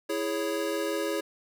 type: chord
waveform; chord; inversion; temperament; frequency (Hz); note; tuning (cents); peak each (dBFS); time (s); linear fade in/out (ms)
square; C# minor; first; equal; 329.6 / 415.3 / 554.4; E4 / G#4 / C#5; 0 / 0 / 0; -33; 0.09-1.21; 10
effects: none